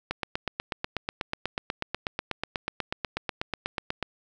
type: click train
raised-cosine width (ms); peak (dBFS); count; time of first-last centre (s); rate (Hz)
0.3; -12; 33; 0.11-4.027; 8.17
effects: none